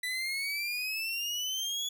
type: exponential sweep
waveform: 30% pulse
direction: up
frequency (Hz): 1975.5 to 3415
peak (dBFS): -29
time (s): 0.03-1.89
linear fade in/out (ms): 5
effects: none